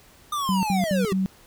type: linear sweep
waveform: square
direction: down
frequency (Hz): 1222 to 369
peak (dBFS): -25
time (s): 0.32-1.13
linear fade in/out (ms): 5
type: tone bursts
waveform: sine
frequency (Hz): 190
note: F#3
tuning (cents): +46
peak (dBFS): -20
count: 4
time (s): 0.49-1.26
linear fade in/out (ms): 0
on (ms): 140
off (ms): 70
effects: pink hiss -53 dBFS RMS until 1.46 s